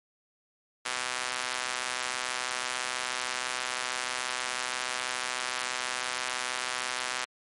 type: tone with high-pass filter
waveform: sawtooth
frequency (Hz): 126.2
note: B2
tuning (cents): +38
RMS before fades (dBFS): -33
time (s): 0.85-7.25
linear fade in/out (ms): 10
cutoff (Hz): 1300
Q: 0.77
effects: MP3 48 kbps